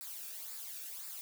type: noise with flanger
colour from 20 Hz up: blue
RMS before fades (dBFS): -45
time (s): 0.01-1.21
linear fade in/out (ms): 0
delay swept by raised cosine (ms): 0.32 to 1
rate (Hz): 1.9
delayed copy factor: -0.6
effects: none